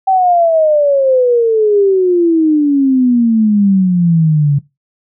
sine exponential sweep, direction down, 775 to 140 Hz, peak -7 dBFS, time 0.07-4.59 s, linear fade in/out 10 ms, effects noise-tail reverb RT60 0.2 s tail -19 dB re dry

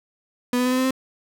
35% pulse tone with pitch steps, 246.6 / 249.6 / 252.7 / 255.7 / 258.9 / 262 Hz, B3 / B3 / B3 / C4 / C4 / C4, -2 / +19 / +40 / -40 / -18 / +2 cents, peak -17 dBFS, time 0.53-0.908 s, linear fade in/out 2 ms, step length 63 ms, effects none

